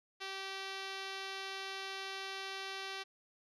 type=tone with low-pass filter; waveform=5% pulse; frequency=387 Hz; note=G4; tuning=22 cents flat; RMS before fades=-43 dBFS; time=0.2-3.04 s; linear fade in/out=20 ms; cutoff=5800 Hz; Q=0.91; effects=none